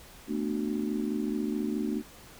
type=chord; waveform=sine; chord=B minor seventh; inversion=third; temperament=just; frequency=222.2 / 246.9 / 296.3 / 370.4 Hz; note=A3 / B3 / D4 / F#4; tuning=+17 / 0 / +15 / +2 cents; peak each=-31 / -36 / -32 / -36 dBFS; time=0.27-2.03 s; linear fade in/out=50 ms; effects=tanh soft clip ceiling -17 dBFS + pink hiss -51 dBFS RMS until 2.39 s